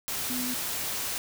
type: tone in noise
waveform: sine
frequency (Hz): 250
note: B3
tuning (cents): +21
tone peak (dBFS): -32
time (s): 0.3-0.54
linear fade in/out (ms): 0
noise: white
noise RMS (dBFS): -32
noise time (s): 0.08-1.18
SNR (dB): -3
effects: none